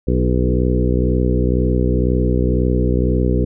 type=harmonic tone with a mistuned harmonic; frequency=62 Hz; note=B1; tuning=7 cents sharp; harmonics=1 / 2 / 3 / 4 / 5 / 6 / 7 / 8; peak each=-17 / -20 / -22 / -23 / -24 / -25 / -25 / -26 dBFS; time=0.07-3.45 s; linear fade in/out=10 ms; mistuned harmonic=6; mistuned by=+16 cents; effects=none